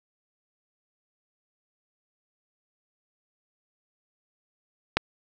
click, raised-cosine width 0.3 ms, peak -4 dBFS, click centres 4.97 s, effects none

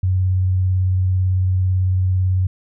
sine tone with vibrato, 92.8 Hz, F#2, 6 cents sharp, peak -14 dBFS, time 0.03-2.47 s, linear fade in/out 5 ms, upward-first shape triangle, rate 18 Hz, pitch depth 21 cents each way, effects none

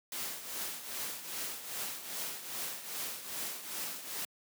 white noise with tremolo, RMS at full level -37 dBFS, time 0.12-4.25 s, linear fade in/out 2 ms, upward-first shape triangle, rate 2.5 Hz, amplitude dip 70%, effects high-pass 150 Hz 12 dB/octave

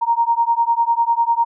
sine beating tone pair, 927 / 937 Hz, A#5 / A#5, -10 / +9 cents, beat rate 10 Hz, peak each -17 dBFS, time 0.01-1.45 s, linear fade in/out 20 ms, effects none

